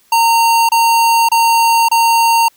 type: tone bursts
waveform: square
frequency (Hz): 920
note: A#5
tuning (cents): -23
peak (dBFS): -9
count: 4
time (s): 0.12-2.484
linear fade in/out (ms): 5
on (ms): 570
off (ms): 28
effects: white hiss -53 dBFS RMS until 2.56 s